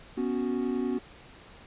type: chord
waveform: triangle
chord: B suspended second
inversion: none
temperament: equal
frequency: 246.9 / 277.2 / 370 Hz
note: B3 / C#4 / F#4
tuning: 0 / 0 / 0 cents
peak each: -28 / -30 / -30 dBFS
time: 0.17-0.99 s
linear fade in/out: 10 ms
effects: pink hiss -51 dBFS RMS until 1.66 s + resampled to 8000 Hz